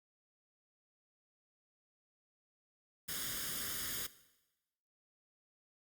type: noise with comb filter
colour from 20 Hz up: white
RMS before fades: -40 dBFS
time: 3.08-4.07 s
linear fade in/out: 10 ms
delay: 0.59 ms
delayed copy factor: +0.75
effects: noise-tail reverb RT60 1.0 s tail -17 dB re dry + Opus 48 kbps